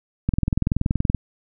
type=click train; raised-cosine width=5 ms; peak=-7 dBFS; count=19; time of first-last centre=0.29-1.147 s; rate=21 Hz; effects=none